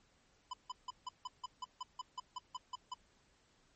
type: tone bursts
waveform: square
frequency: 1004 Hz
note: B5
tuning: 28 cents sharp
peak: -40 dBFS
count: 14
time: 0.51-2.94 s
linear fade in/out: 5 ms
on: 25 ms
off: 160 ms
effects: pink hiss -71 dBFS RMS until 3.75 s + MP3 32 kbps